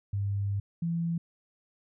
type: tone pair in turn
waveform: sine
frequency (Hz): 100 / 168.18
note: G2 / E3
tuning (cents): +35 / +35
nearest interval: major sixth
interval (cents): 900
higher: second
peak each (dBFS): -27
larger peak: neither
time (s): 0.13-0.6 / 0.82-1.18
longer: first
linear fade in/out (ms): 5
effects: none